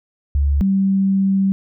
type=tone pair in turn; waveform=sine; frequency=70.9 / 193.93 Hz; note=C#2 / G3; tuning=+40 / -18 cents; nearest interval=octave + perfect fourth; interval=1742 cents; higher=second; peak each=-13 dBFS; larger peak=neither; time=0.35-0.61 / 0.61-1.52 s; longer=second; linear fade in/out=0 ms; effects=none